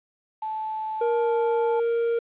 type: tone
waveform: sine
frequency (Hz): 871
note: A5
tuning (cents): -18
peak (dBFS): -27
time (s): 0.42-1.8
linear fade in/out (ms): 5
type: tone with pitch glide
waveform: triangle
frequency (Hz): 470 to 465.9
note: A#4 to A#4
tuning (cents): +14 to -1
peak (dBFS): -19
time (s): 1.01-2.19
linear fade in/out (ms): 5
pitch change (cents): -15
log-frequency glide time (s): 1.19-1.32
effects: resampled to 8000 Hz + 9-bit